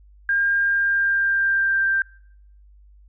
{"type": "tone with pitch glide", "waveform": "sine", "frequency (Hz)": [1607, 1576.7], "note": ["G6", "G6"], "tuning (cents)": [43, 10], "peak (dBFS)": -17, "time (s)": [0.29, 2.02], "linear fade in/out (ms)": 2, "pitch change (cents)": -33, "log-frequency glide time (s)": [0.58, 1.88], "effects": ["noise-tail reverb RT60 0.7 s tail -25 dB re dry", "added 50 Hz sine -47 dBFS peak until 3.08 s"]}